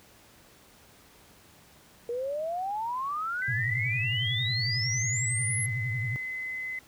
sine exponential sweep, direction up, 466.2 to 11130 Hz, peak -29 dBFS, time 2.09-5.66 s, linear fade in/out 2 ms
sine tone with pitch glide, 1995 to 2035 Hz, B6 to C7, +17 to -49 cents, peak -32 dBFS, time 3.42-6.79 s, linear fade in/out 2 ms, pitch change +34 cents, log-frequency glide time 4.81-4.89 s
sine tone with vibrato, 116.54 Hz, A#2, in tune, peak -29 dBFS, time 3.48-6.16 s, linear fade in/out 0 ms, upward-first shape triangle, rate 11 Hz, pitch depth 250 cents each way
effects pink hiss -56 dBFS RMS until 6.87 s + high-pass 60 Hz 12 dB/octave

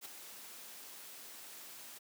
white noise with ADSR envelope, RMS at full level -44 dBFS, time 0.01-1.99 s, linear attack 46 ms, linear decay 4 ms, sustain -7 dB, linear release 17 ms, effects high-pass 200 Hz 12 dB/octave

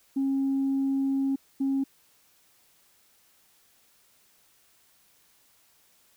sine tone pair in turn, 271.5 / 271.5 Hz, C#4 / C#4, -36 / -36 cents, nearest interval unison, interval 0 cents, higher neither, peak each -22 / -22 dBFS, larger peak neither, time 0.16-1.36 / 1.6-1.84 s, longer first, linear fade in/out 10 ms, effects tanh soft clip ceiling -20 dBFS + white hiss -63 dBFS RMS until 6.16 s

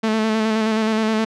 sawtooth tone with vibrato, 219.3 Hz, A3, 6 cents flat, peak -13 dBFS, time 0.03-1.25 s, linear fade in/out 10 ms, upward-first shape square, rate 9.5 Hz, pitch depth 24 cents each way, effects low-pass 5000 Hz 12 dB/octave

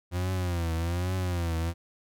40% pulse tone with vibrato, 87.31 Hz, F2, in tune, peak -26 dBFS, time 0.11-1.74 s, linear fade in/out 50 ms, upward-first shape triangle, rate 1.2 Hz, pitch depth 130 cents each way, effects none

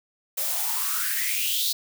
blue noise with high-pass filter sweep, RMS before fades -26 dBFS, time 0.37-1.73 s, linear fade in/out 10 ms, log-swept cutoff 530 to 4200 Hz, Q 6.4, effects none

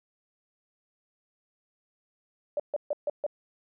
sine tone bursts, 587.3 Hz, D5, in tune, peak -25 dBFS, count 5, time 2.57-3.265 s, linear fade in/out 2 ms, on 27 ms, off 140 ms, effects none

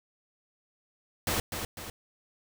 pink noise with echo, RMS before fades -29 dBFS, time 1.27-1.4 s, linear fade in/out 2 ms, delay 250 ms, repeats 2, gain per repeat -6 dB, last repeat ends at 1.9 s, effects none

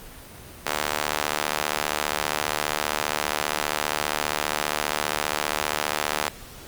sawtooth tone with high-pass filter, 75 Hz, D2, 37 cents sharp, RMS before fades -27 dBFS, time 0.66-6.29 s, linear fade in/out 0 ms, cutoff 740 Hz, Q 0.71, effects pink hiss -43 dBFS RMS until 6.67 s + Opus 32 kbps

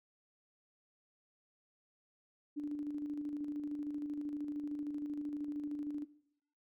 sine tone with tremolo, 293.7 Hz, D4, in tune, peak -35 dBFS, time 2.56-6.05 s, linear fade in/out 20 ms, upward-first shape square, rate 13 Hz, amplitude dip 35%, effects noise-tail reverb RT60 0.7 s tail -19 dB re dry

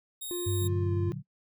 5% pulse tone, 3729 Hz, A#7, in tune, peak -28 dBFS, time 0.21-0.68 s, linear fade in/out 10 ms
triangle tone with pitch glide, 352.3 to 346.2 Hz, F4 to F4, +15 to -15 cents, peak -30 dBFS, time 0.31-1.12 s, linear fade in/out 0 ms, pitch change -30 cents, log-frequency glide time 0.8-0.91 s
sine tone with vibrato, 96.9 Hz, G2, 20 cents flat, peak -27 dBFS, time 0.46-1.1 s, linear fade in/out 10 ms, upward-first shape triangle, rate 4.2 Hz, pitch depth 14 cents each way
sine chord, Bb augmented, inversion none, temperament just, 116.54 / 145.68 / 182.1 Hz, Bb2 / D3 / F#3, 0 / -14 / -27 cents, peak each -40 / -37 / -39 dBFS, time 0.59-1.23 s, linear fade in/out 50 ms
effects noise-tail reverb RT60 0.1 s tail -25 dB re dry

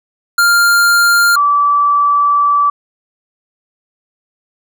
square / sine tone pair in turn, 1399 / 1157 Hz, F6 / D6, +3 / -26 cents, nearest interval minor third, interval 329 cents, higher first, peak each -8 dBFS, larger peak neither, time 0.38-1.36 / 1.36-2.7 s, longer second, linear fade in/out 5 ms, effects none

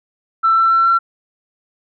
sine tone with pitch steps, 1334 / 1341.7 / 1349.5 / 1357.3 Hz, E6 / E6 / E6 / F6, +20 / +30 / +40 / -50 cents, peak -9 dBFS, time 0.43-0.99 s, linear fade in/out 20 ms, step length 140 ms, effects tanh soft clip ceiling -5 dBFS

